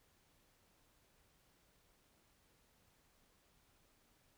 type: silence
effects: pink hiss -73 dBFS RMS until 4.37 s